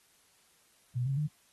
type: tone with pitch steps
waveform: sine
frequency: 123.3 / 136.02 / 150.06 Hz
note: B2 / C#3 / D3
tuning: -2 / -32 / +38 cents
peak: -28 dBFS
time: 0.95-1.28 s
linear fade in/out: 20 ms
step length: 110 ms
effects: white hiss -66 dBFS RMS until 1.52 s + AAC 32 kbps